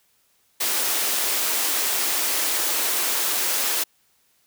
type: high-pass noise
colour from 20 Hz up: white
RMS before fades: -23 dBFS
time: 0.6-3.84 s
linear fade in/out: 10 ms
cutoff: 280 Hz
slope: 24 dB/octave
effects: white hiss -64 dBFS RMS until 4.46 s